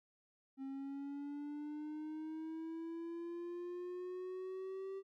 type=linear sweep; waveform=triangle; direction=up; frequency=267.3 to 389.4 Hz; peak=-40 dBFS; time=0.57-5.03 s; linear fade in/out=50 ms; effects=none